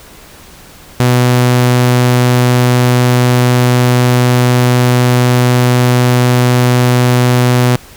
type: tone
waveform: sawtooth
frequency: 124 Hz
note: B2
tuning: 7 cents sharp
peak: -3 dBFS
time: 1-7.76 s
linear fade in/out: 0 ms
effects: pink hiss -37 dBFS RMS until 7.96 s

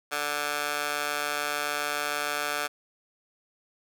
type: tone with high-pass filter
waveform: 15% pulse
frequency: 146.83 Hz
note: D3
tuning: in tune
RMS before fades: -30 dBFS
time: 0.11-2.68 s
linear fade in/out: 20 ms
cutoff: 1000 Hz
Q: 1.2
effects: none

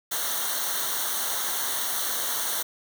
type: noise with comb filter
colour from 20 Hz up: white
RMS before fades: -28 dBFS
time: 0.11-2.63 s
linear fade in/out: 10 ms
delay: 0.4 ms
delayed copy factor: -0.85
effects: none

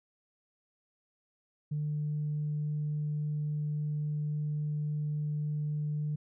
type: tone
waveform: sine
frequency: 149.7 Hz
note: D3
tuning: 33 cents sharp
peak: -29 dBFS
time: 1.71-6.16 s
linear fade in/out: 10 ms
effects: tanh soft clip ceiling -26 dBFS

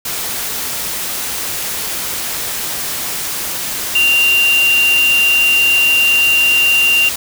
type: tone in noise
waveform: sine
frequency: 2778 Hz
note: F7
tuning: 10 cents flat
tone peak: -9 dBFS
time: 3.95-7.09 s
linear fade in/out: 5 ms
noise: white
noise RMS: -21 dBFS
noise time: 0.05-7.16 s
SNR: +9 dB
effects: none

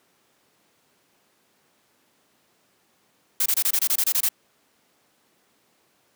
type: noise bursts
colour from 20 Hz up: blue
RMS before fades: -21 dBFS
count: 11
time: 3.4-4.289 s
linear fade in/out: 5 ms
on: 59 ms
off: 24 ms
effects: pink hiss -64 dBFS RMS until 6.15 s + high-pass 200 Hz 12 dB/octave

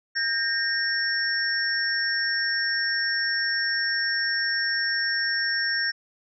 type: tone cluster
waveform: sine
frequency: 1596 / 1844 / 5450 Hz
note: G6 / A#6 / F8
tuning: +31 / -19 / -43 cents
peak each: -27 dBFS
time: 0.15-5.92 s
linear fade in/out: 20 ms
effects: none

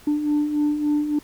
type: beating tone pair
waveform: sine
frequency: 293.7 / 297.2 Hz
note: D4 / D4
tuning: 0 / +21 cents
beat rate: 3.5 Hz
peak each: -25 / -18 dBFS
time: 0.07-1.19 s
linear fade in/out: 5 ms
effects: tanh soft clip ceiling -15 dBFS + pink hiss -49 dBFS RMS until 1.23 s

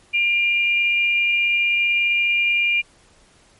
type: tone pair together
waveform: sine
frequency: 2395 / 2829 Hz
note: D7 / F7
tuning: +33 / +22 cents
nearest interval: minor third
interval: 289 cents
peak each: -16 / -25 dBFS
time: 0.13-2.82 s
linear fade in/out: 20 ms
effects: pink hiss -54 dBFS RMS until 3.59 s + MP3 48 kbps

